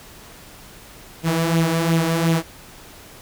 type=tone with flanger; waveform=sawtooth; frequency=164.81 Hz; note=E3; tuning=in tune; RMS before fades=-19 dBFS; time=1.23-2.43 s; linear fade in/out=50 ms; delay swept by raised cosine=0.29 to 4.39 ms; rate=2.8 Hz; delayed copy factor=+0.55; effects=pink hiss -43 dBFS RMS until 3.21 s